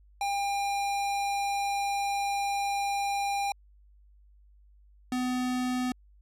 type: tone pair in turn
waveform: square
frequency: 801 / 251.5 Hz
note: G5 / B3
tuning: +37 / +32 cents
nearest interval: octave + minor sixth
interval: 2005 cents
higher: first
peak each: -28 dBFS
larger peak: neither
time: 0.21-3.52 / 5.12-5.92 s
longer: first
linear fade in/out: 2 ms
effects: added 50 Hz sine -55 dBFS peak until 6.21 s + low-pass 11000 Hz 12 dB/octave